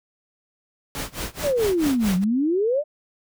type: noise with tremolo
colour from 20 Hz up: pink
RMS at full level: -28 dBFS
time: 0.95-2.24 s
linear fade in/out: 0 ms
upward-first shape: sine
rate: 4.6 Hz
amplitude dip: 95%
type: exponential two-way sweep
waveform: sine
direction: down then up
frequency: 622.3 to 177.2 to 622.3 Hz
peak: -18 dBFS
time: 1.42-2.84 s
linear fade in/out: 50 ms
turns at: 2.16 s
effects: none